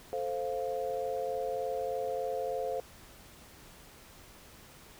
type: chord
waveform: sine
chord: F major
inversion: first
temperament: equal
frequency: 440 / 523.3 / 698.5 Hz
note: A4 / C5 / F5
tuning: 0 / 0 / 0 cents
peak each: -37 / -34 / -37 dBFS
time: 0.13-2.8 s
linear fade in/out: 0 ms
effects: pink hiss -54 dBFS RMS until 4.99 s